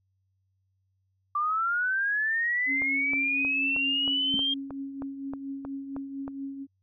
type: linear sweep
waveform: sine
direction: up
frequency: 1166 to 3223 Hz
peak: -24 dBFS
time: 1.35-4.54 s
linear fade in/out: 5 ms
type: tone with tremolo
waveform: sine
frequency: 274.4 Hz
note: C#4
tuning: 17 cents flat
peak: -31 dBFS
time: 2.66-6.67 s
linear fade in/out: 50 ms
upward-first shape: triangle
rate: 4.3 Hz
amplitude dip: 55%
type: click train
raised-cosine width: 1 ms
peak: -25 dBFS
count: 12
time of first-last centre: 2.82-6.279 s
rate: 3.18 Hz
type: tone with exponential decay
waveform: sine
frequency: 220 Hz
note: A3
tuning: in tune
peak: -26 dBFS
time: 4.34-4.41 s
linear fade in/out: 0 ms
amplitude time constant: 15 ms
effects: added 95 Hz sine -70 dBFS peak until 6.82 s